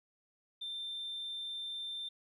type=tone; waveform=sine; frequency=3576 Hz; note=A7; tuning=27 cents sharp; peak=-37 dBFS; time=0.61-2.09 s; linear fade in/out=10 ms; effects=tanh soft clip ceiling -35 dBFS + 13-bit